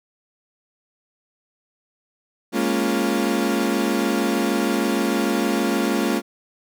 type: chord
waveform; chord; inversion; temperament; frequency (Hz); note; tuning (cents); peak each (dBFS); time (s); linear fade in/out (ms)
35% pulse; Bb minor seventh; third; equal with one note detuned; 206.6 / 233.1 / 277.2 / 349.2; Ab3 / Bb3 / Db4 / F4; -9 / 0 / 0 / 0; -23; 2.52-6.22; 50
effects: none